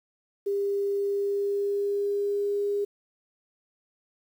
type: tone with pitch glide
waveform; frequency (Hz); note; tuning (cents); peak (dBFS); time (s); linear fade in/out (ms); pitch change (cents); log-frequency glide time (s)
sine; 400.7 to 406.5; G4 to G#4; +38 to -37; -24; 0.46-2.85; 10; +25; 0.95-2.64
effects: 9-bit